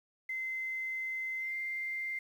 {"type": "tone with pitch glide", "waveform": "sine", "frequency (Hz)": [2065, 2094], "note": ["C7", "C7"], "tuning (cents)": [-23, 1], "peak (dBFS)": -34, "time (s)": [0.29, 2.19], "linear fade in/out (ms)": 5, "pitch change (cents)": 24, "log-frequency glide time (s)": [1.37, 1.54], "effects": ["10-bit"]}